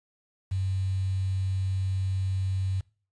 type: tone with quantisation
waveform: sine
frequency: 95.1 Hz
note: F#2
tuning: 48 cents sharp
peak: -25 dBFS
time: 0.51-2.81 s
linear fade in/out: 10 ms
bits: 8
effects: noise-tail reverb RT60 0.4 s tail -23 dB re dry + resampled to 22050 Hz